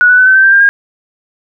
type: tone with pitch steps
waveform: sine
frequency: 1465 / 1486.3 / 1507.9 / 1529.9 / 1552.1 / 1574.7 / 1597.6 / 1620.8 Hz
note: F#6 / F#6 / F#6 / G6 / G6 / G6 / G6 / G#6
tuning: -18 / +7 / +32 / -43 / -18 / +7 / +32 / -43 cents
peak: -3 dBFS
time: 0.01-0.69 s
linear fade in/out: 0 ms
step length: 85 ms
effects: none